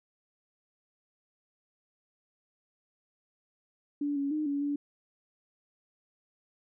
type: tone with pitch steps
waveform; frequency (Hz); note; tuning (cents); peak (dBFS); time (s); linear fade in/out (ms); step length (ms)
sine; 288.9 / 280.1 / 305.4 / 283.7 / 287.7; D4 / C#4 / D#4 / C#4 / D4; -28 / +18 / -32 / +40 / -36; -28; 4.01-4.76; 5; 150
effects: none